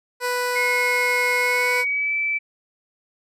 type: tone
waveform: 15% pulse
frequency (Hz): 493.9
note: B4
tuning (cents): 0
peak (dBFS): -15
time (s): 0.2-1.85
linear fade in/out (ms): 50
type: tone with pitch glide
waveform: sine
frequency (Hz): 2163 to 2318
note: C#7 to D7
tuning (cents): -43 to -23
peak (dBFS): -20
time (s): 0.55-2.39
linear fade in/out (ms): 20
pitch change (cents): +120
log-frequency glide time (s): 1.4-2.14
effects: resampled to 32000 Hz